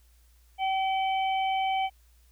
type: harmonic tone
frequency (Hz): 767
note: G5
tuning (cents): -38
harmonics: 1 / 3 / 4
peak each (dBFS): -25 / -35 / -37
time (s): 0.58-1.9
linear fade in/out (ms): 50
effects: added 59 Hz sine -57 dBFS peak until 2.31 s + white hiss -67 dBFS RMS until 2.31 s